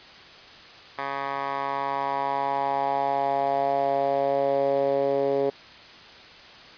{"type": "tone with band-pass filter sweep", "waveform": "10% pulse", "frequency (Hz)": 138.59, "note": "C#3", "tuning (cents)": 0, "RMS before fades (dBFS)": -25, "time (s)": [0.98, 5.5], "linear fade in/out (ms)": 5, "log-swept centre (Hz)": [1300, 460], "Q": 3.6, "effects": ["white hiss -46 dBFS RMS until 6.77 s", "resampled to 11025 Hz"]}